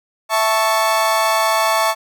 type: chord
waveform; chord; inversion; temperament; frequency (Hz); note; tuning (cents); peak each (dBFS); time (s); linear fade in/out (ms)
35% pulse; A major; second; equal; 659.3 / 880 / 1108.7; E5 / A5 / C#6; 0 / 0 / 0; -17; 0.29-1.95; 50
effects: none